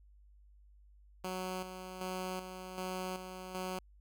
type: tone with tremolo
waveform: 10% pulse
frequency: 185 Hz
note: F#3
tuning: in tune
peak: -29 dBFS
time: 1.24-3.79 s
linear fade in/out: 5 ms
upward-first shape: square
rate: 1.3 Hz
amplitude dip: 55%
effects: added 50 Hz sine -58 dBFS peak until 4 s